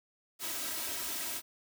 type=noise with comb filter; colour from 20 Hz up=white; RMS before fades=-37 dBFS; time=0.39-1.42 s; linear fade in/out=50 ms; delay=3.1 ms; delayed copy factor=+0.8; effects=high-pass 80 Hz 12 dB/octave